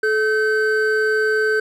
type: tone pair together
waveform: triangle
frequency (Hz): 432.2 / 1540.2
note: A4 / G6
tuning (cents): -31 / -31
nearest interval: octave + minor seventh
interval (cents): 2200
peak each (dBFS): -16 / -17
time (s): 0.03-1.6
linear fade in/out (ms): 5
effects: none